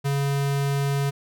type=tone; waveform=square; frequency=140 Hz; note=C#3; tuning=18 cents sharp; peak=-22 dBFS; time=0.04-1.11 s; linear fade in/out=20 ms; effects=none